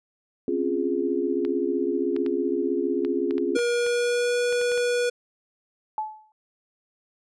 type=chord; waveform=sine; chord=Db major seventh; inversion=third; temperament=equal; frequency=261.6 / 277.2 / 349.2 / 415.3 Hz; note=C4 / Db4 / F4 / Ab4; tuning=0 / 0 / 0 / 0 cents; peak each=-30 / -29 / -26 / -27 dBFS; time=0.48-3.57 s; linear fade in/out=2 ms
type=clicks; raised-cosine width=0.3 ms; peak=-23 dBFS; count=12; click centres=1.45 / 2.164 / 2.263 / 3.049 / 3.309 / 3.381 / 3.59 / 3.865 / 4.526 / 4.614 / 4.718 / 4.777 s
type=tone with pitch glide; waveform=square; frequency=477.5 to 485.8 Hz; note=A#4 to B4; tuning=+42 to -29 cents; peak=-22 dBFS; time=3.55-5.1 s; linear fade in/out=10 ms; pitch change=+29 cents; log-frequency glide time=3.67-4.37 s
type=tone with exponential decay; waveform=sine; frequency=863 Hz; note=A5; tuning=34 cents flat; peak=-22 dBFS; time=5.98-6.32 s; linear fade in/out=1 ms; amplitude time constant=72 ms
effects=resampled to 22050 Hz